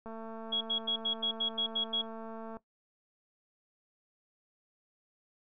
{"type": "click train", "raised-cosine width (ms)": 1, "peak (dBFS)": -31, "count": 563, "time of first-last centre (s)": [0.06, 2.569], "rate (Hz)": 224}
{"type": "tone bursts", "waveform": "sine", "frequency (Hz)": 3322, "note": "G#7", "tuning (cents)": 0, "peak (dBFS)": -28, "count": 9, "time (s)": [0.52, 2.019], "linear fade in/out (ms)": 10, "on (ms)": 91, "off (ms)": 85}
{"effects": ["noise-tail reverb RT60 0.1 s tail -17 dB re dry"]}